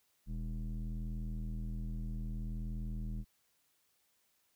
square tone with low-pass filter, 40.3 Hz, E1, 38 cents flat, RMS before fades -39 dBFS, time 0.26-3.25 s, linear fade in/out 50 ms, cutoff 190 Hz, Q 2.5, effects white hiss -75 dBFS RMS until 4.55 s

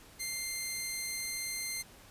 10% pulse tone, 2093 Hz, C7, in tune, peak -26 dBFS, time 0.19-1.83 s, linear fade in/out 20 ms, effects pink hiss -56 dBFS RMS until 2.1 s + resampled to 32000 Hz

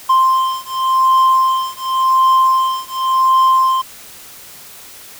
triangle beating tone pair, 1046.5 / 1047.4 Hz, C6 / C6, 0 / +1 cents, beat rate 0.9 Hz, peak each -12 dBFS, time 0.09-3.82 s, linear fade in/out 10 ms, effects white hiss -37 dBFS RMS until 5.19 s

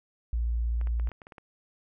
sine tone, 58 Hz, A#1, 8 cents flat, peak -25 dBFS, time 0.33-1.09 s, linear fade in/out 0 ms
clicks, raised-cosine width 0.5 ms, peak -31 dBFS, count 9, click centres 0.813 / 0.872 / 0.998 / 1.073 / 1.117 / 1.218 / 1.269 / 1.322 / 1.382 s
effects none

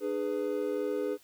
triangle chord, G# diminished, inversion second, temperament just, 299 / 415.3 / 498.4 Hz, D4 / G#4 / B4, +31 / 0 / +16 cents, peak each -34 / -30 / -32 dBFS, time 0-1.18 s, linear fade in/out 50 ms, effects white hiss -61 dBFS RMS until 1.23 s

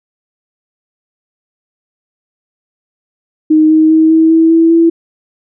sine tone with pitch steps, 311.1 / 314.5 / 318 / 321.5 / 325.1 / 328.6 / 332.3 Hz, D#4 / D#4 / D#4 / E4 / E4 / E4 / E4, 0 / +19 / +38 / -43 / -24 / -5 / +14 cents, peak -4 dBFS, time 3.5-4.9 s, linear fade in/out 10 ms, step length 200 ms, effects none

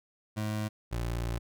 25% pulse tone pair in turn, 107 / 58.24 Hz, A2 / A#1, -48 / -1 cents, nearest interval major seventh, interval 1053 cents, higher first, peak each -27 dBFS, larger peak neither, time 0.36-0.69 / 0.91-1.39 s, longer second, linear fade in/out 20 ms, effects none

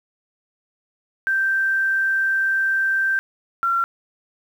sine tone pair in turn, 1566 / 1366.8 Hz, G6 / F6, -2 / -38 cents, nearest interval major second, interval 236 cents, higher first, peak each -17 dBFS, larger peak neither, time 1.27-3.19 / 3.63-3.84 s, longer first, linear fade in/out 0 ms, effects 8-bit

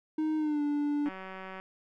triangle tone with pitch glide, 311.1 to 291.9 Hz, D#4 to D4, 0 to -10 cents, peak -25 dBFS, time 0.18-1.09 s, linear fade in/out 5 ms, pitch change -110 cents, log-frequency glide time 0.37-0.62 s
click train, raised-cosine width 0.5 ms, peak -28 dBFS, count 103, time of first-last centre 1.06-1.6 s, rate 189 Hz
effects none

